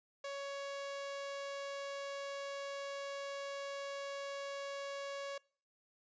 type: tone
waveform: sawtooth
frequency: 558 Hz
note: C#5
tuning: 11 cents sharp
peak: -37 dBFS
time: 0.24-5.38 s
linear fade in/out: 5 ms
effects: noise-tail reverb RT60 0.5 s tail -25 dB re dry + resampled to 16000 Hz